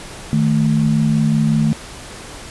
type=tone pair together; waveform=sine; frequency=154.49 / 220 Hz; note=D#3 / A3; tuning=-12 / 0 cents; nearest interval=tritone; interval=612 cents; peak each=-15 dBFS; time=0.33-1.73 s; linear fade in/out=0 ms; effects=pink hiss -34 dBFS RMS until 2.5 s + resampled to 24000 Hz